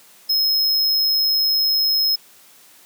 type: tone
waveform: square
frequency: 5150 Hz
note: E8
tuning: 41 cents flat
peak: -16 dBFS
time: 0.29-2.16 s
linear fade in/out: 10 ms
effects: white hiss -49 dBFS RMS until 2.85 s + high-pass 150 Hz 12 dB/octave